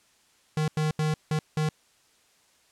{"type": "tone bursts at uneven times", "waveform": "square", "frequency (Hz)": 154.3, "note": "D#3", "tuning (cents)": -14, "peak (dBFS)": -24, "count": 5, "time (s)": [[0.57, 0.68], [0.77, 0.91], [0.99, 1.14], [1.31, 1.39], [1.57, 1.69]], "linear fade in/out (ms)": 2, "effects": ["white hiss -63 dBFS RMS until 2.71 s", "low-pass 9000 Hz 12 dB/octave"]}